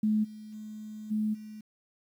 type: tone with level steps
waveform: sine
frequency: 214.4 Hz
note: A3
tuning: 45 cents flat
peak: -23 / -42 / -39 / -26 / -41 dBFS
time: 0.03-1.61 s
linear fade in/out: 5 ms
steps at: 0.23 / 0.52 / 1.1 / 1.33 s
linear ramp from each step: 20 ms
effects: 10-bit